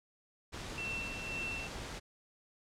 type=noise; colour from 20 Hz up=pink; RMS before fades=-43 dBFS; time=0.52-2 s; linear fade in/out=20 ms
type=tone with tremolo; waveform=sine; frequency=2694 Hz; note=E7; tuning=37 cents sharp; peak=-36 dBFS; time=0.78-1.67 s; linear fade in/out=0 ms; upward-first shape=sine; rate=1.9 Hz; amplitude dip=55%
effects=low-pass 7000 Hz 12 dB/octave